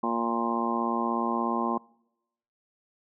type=harmonic tone; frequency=116.6 Hz; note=A#2; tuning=1 cent sharp; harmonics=2 / 3 / 4 / 5 / 6 / 7 / 8 / 9; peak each=-30 / -33 / -39 / -38 / -37 / -34 / -35 / -30 dBFS; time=0.03-1.78 s; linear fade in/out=5 ms; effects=noise-tail reverb RT60 0.9 s tail -26 dB re dry